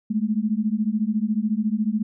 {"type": "beating tone pair", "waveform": "sine", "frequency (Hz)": [207.7, 221.7], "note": ["G#3", "A3"], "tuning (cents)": [0, 13], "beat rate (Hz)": 14, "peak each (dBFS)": -23, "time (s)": [0.1, 2.03], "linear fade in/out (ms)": 10, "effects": []}